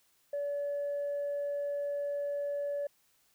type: tone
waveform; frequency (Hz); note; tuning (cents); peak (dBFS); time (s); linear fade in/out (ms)
sine; 573; D5; -43; -30; 0.33-2.87; 5
effects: tanh soft clip ceiling -29 dBFS + white hiss -70 dBFS RMS until 3.34 s